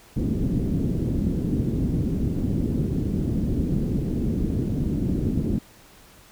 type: low-pass noise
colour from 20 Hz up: white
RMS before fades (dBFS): -24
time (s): 0.16-5.59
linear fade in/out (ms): 10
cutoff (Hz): 290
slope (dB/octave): 24
effects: pink hiss -51 dBFS RMS until 6.31 s